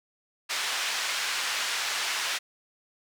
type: band-pass noise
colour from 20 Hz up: pink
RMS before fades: -30 dBFS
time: 0.49-2.39 s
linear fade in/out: 20 ms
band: 1400 to 6400 Hz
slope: 12 dB/octave
effects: none